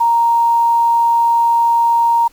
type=tone with quantisation; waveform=sine; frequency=932.3 Hz; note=A#5; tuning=in tune; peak=-9 dBFS; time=0-2.28 s; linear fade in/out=10 ms; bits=6; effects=pink hiss -51 dBFS RMS until 2.32 s + MP3 96 kbps